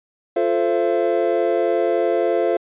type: chord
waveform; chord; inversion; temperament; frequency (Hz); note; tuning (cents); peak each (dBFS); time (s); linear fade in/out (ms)
triangle; F major seventh; none; equal with one note detuned; 349.2 / 440 / 523.3 / 676.2; F4 / A4 / C5 / E5; 0 / 0 / 0 / +44; -20; 0.36-2.57; 5
effects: resampled to 8000 Hz